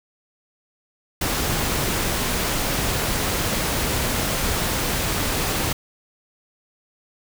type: noise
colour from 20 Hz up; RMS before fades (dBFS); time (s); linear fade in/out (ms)
pink; -23; 1.21-5.73; 5
effects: none